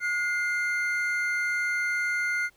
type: tone pair together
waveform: triangle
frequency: 1439.8 / 2093 Hz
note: F#6 / C7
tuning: -48 / 0 cents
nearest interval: tritone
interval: 648 cents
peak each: -26 dBFS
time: 0-2.5 s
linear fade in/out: 50 ms
effects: pink hiss -63 dBFS RMS until 2.56 s